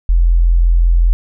sine tone, 42.66 Hz, F1, 40 cents flat, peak -7 dBFS, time 0.09-1.13 s, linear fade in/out 0 ms, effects none

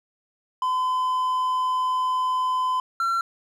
triangle tone pair in turn, 1018 / 1358.9 Hz, C6 / F6, -48 / -48 cents, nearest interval perfect fourth, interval 500 cents, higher second, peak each -19 dBFS, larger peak neither, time 0.62-2.8 / 3-3.21 s, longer first, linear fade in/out 2 ms, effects none

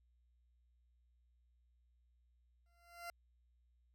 20% pulse tone with exponential growth, 690 Hz, F5, 21 cents flat, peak -38 dBFS, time 2.66-3.1 s, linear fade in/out 1 ms, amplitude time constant 94 ms, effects added 60 Hz sine -70 dBFS peak until 3.94 s

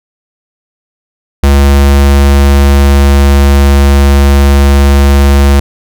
square tone, 69.9 Hz, C#2, 15 cents sharp, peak -3 dBFS, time 1.43-5.6 s, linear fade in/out 5 ms, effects none

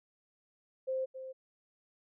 sine tone with echo, 523.3 Hz, C5, in tune, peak -31 dBFS, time 0.87-1.06 s, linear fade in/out 20 ms, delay 270 ms, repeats 1, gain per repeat -10 dB, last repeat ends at 1.33 s, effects none

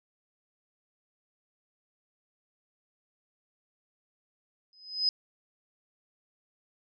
sine tone with exponential growth, 5040 Hz, D#8, 21 cents sharp, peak -20 dBFS, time 4.73-5.09 s, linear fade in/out 1 ms, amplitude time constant 78 ms, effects none

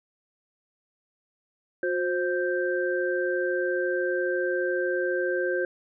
sine tone cluster, 361.2 / 527 / 1568 Hz, F#4 / C5 / G6, -42 / +12 / 0 cents, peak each -27 / -28 / -30 dBFS, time 1.83-5.65 s, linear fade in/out 2 ms, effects none

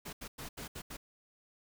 pink noise bursts at uneven times, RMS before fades -44 dBFS, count 6, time 0.05-0.13 / 0.21-0.28 / 0.38-0.49 / 0.57-0.68 / 0.75-0.82 / 0.9-0.97 s, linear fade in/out 10 ms, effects none

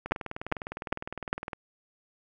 two click trains, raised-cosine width 0.5 ms, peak -9 / -20 dBFS, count 4 / 30, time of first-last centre 0.12-1.33 / 0.06-1.532 s, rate 2.48 / 19.7 Hz, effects none

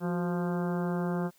harmonic tone with a mistuned harmonic, 174.61 Hz, F3, in tune, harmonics 1 / 2 / 3 / 4 / 5 / 6 / 7 / 8 / 9, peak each -29 / -35 / -39 / -41 / -43 / -45 / -46 / -47 / -48 dBFS, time 0-1.31 s, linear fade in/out 50 ms, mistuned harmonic 2, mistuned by +64 cents, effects white hiss -64 dBFS RMS until 1.38 s

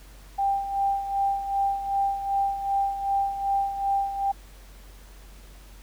sine tone with tremolo, 791 Hz, G5, 15 cents sharp, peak -20 dBFS, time 0.38-4.32 s, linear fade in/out 10 ms, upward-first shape sine, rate 2.6 Hz, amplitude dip 65%, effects added 47 Hz sine -45 dBFS peak until 5.82 s + pink hiss -53 dBFS RMS until 5.82 s

